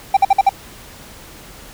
triangle tone bursts, 784 Hz, G5, in tune, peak -5 dBFS, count 5, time 0.14-0.493 s, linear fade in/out 5 ms, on 29 ms, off 52 ms, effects pink hiss -39 dBFS RMS until 1.73 s

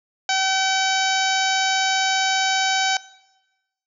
harmonic tone, 765 Hz, G5, 42 cents flat, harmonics 1 / 2 / 3 / 4 / 5 / 6 / 7 / 8 / 9, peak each -22 / -25 / -27 / -28 / -29 / -30 / -30 / -31 / -32 dBFS, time 0.29-2.97 s, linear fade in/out 2 ms, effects noise-tail reverb RT60 1.0 s tail -19 dB re dry

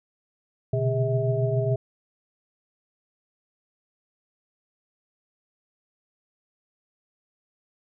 sine tone cluster, 122.9 / 130 / 144 / 406.9 / 644 Hz, B2 / C3 / D3 / G#4 / E5, -8 / -11 / -34 / -35 / -41 cents, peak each -24 / -31 / -32 / -28 / -28 dBFS, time 0.73-1.76 s, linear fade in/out 5 ms, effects none

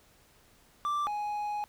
triangle tone pair in turn, 1174.7 / 832.8 Hz, D6 / G#5, 0 / +5 cents, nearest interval tritone, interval 595 cents, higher first, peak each -26 / -29 dBFS, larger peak first, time 0.85-1.07 / 1.07-1.64 s, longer second, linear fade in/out 0 ms, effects pink hiss -62 dBFS RMS until 1.68 s

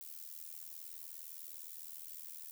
violet noise with amplitude modulation, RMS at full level -45 dBFS, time 0.01-2.51 s, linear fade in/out 0 ms, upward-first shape sine, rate 79.7 Hz, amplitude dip 90%, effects none

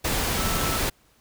sine tone in noise, 1318.5 Hz, E6, in tune, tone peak -32 dBFS, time 0.37-0.78 s, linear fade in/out 10 ms, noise pink, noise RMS -25 dBFS, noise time 0.04-0.9 s, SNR -10 dB, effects pink hiss -61 dBFS RMS until 1.2 s

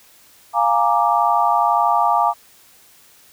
sine chord, Bb dominant seventh, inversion second, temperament equal, 698.5 / 830.6 / 932.3 / 1174.7 Hz, F5 / Ab5 / Bb5 / D6, 0 / 0 / 0 / 0 cents, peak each -19 dBFS, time 0.53-2.34 s, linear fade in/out 50 ms, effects white hiss -50 dBFS RMS until 3.32 s

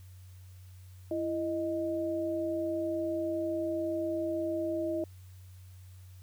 sine tone pair together, 334.1 / 622.3 Hz, E4 / D#5, +23 / 0 cents, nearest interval major seventh, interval 1077 cents, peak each -32 / -33 dBFS, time 1.11-5.04 s, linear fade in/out 2 ms, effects added 92 Hz sine -48 dBFS peak until 6.22 s + white hiss -64 dBFS RMS until 6.22 s

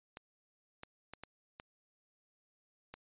clicks, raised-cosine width 0.3 ms, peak -30 dBFS, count 6, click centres 0.171 / 0.834 / 1.136 / 1.236 / 1.599 / 2.94 s, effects resampled to 8000 Hz

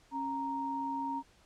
sine tone pair together, 273.8 / 932.3 Hz, C#4 / A#5, -21 / 0 cents, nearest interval octave + major sixth, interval 2121 cents, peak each -38 / -34 dBFS, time 0.11-1.23 s, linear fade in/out 50 ms, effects pink hiss -64 dBFS RMS until 1.45 s + low-pass 8000 Hz 12 dB/octave

